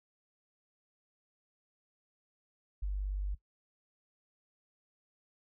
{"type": "tone", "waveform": "sine", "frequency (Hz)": 49, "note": "G1", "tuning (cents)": 0, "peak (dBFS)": -32, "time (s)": [2.82, 3.35], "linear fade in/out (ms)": 10, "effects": ["noise-tail reverb RT60 0.1 s tail -17 dB re dry"]}